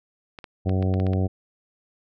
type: clicks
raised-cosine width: 0.3 ms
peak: -22 dBFS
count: 8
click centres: 0.388 / 0.442 / 0.694 / 0.826 / 0.94 / 1 / 1.067 / 1.134 s
type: harmonic tone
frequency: 94 Hz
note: F#2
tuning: 28 cents sharp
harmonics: 1 / 2 / 3 / 4 / 5 / 6 / 7 / 8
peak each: -21 / -27 / -31 / -33 / -35 / -37 / -38 / -39 dBFS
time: 0.65-1.28 s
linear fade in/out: 20 ms
effects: none